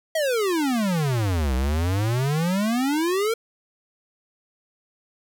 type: exponential two-way sweep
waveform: square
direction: down then up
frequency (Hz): 659.3 to 62.1 to 466.5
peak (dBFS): -21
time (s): 0.15-3.34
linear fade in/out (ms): 5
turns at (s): 1.55
effects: none